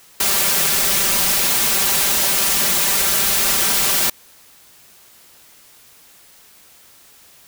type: noise with comb filter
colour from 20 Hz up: white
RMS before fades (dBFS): -17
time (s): 0.2-4.1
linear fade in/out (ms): 5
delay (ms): 5.1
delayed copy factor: +0.7
effects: white hiss -48 dBFS RMS until 7.47 s